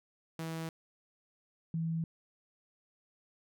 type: tone pair in turn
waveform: sawtooth / sine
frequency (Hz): 162.6 / 163.64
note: E3 / E3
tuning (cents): -23 / -12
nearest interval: unison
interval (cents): 11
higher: second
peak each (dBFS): -33 / -31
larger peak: second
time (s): 0.39-0.69 / 1.74-2.04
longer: neither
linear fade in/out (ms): 2
effects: none